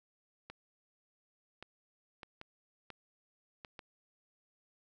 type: clicks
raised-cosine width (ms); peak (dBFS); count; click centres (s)
0.3; -30; 7; 0.5 / 1.626 / 2.232 / 2.414 / 2.903 / 3.648 / 3.792
effects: none